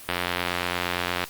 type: click train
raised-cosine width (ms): 0.3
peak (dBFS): -8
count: 103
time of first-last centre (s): 0.09-1.24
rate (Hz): 88.7
effects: white hiss -43 dBFS RMS until 1.29 s + Opus 32 kbps